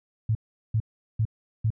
sine tone bursts, 110 Hz, A2, in tune, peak -20 dBFS, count 4, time 0.29-1.704 s, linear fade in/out 5 ms, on 61 ms, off 390 ms, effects none

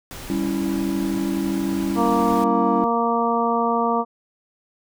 pink noise, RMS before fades -36 dBFS, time 0.11-2.44 s, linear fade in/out 0 ms
triangle chord, C# diminished, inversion second, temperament equal, 196 / 277.2 / 329.6 Hz, G3 / C#4 / E4, 0 / 0 / 0 cents, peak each -23 dBFS, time 0.3-2.84 s, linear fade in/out 0 ms
harmonic tone, 233.1 Hz, A#3, in tune, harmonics 1 / 2 / 3 / 4 / 5, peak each -24 / -24 / -24 / -24 / -24 dBFS, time 1.95-4.05 s, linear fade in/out 50 ms
effects none

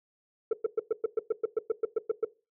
sine tone bursts, 445.5 Hz, A4, 22 cents sharp, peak -20 dBFS, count 14, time 0.51-2.248 s, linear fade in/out 5 ms, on 22 ms, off 110 ms, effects noise-tail reverb RT60 0.3 s tail -20 dB re dry + tanh soft clip ceiling -22 dBFS

